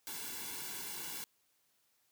white noise with comb filter, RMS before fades -43 dBFS, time 0.07-1.24 s, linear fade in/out 0 ms, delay 1.6 ms, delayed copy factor -0.8, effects white hiss -75 dBFS RMS until 2.11 s + high-pass 60 Hz 12 dB/octave

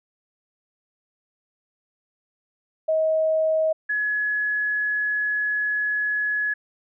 sine tone pair in turn, 634 / 1692.6 Hz, D#5 / G#6, +32 / +32 cents, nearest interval octave + perfect fourth, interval 1700 cents, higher second, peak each -18 / -21 dBFS, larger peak first, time 2.88-3.73 / 3.89-6.54 s, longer second, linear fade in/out 10 ms, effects none

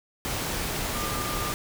sine tone in noise, 1200 Hz, D6, 37 cents sharp, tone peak -34 dBFS, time 0.95-1.52 s, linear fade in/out 0 ms, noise pink, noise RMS -30 dBFS, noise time 0.25-1.54 s, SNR -7 dB, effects none

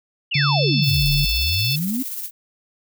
sine exponential two-way sweep, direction down then up, 3028 to 34.13 to 276.3 Hz, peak -21 dBFS, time 0.31-2.03 s, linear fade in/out 10 ms, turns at 1.11 s
harmonic tone, 880 Hz, A5, in tune, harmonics 3 / 4 / 5 / 6, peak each -26 / -26 / -26 / -26 dBFS, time 0.34-1.76 s, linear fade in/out 5 ms
sine tone, 143.1 Hz, D3, 45 cents flat, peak -18 dBFS, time 0.35-1.25 s, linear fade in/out 5 ms
violet noise with tremolo, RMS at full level -28 dBFS, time 0.82-2.31 s, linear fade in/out 50 ms, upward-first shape square, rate 17 Hz, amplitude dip 35%
effects none

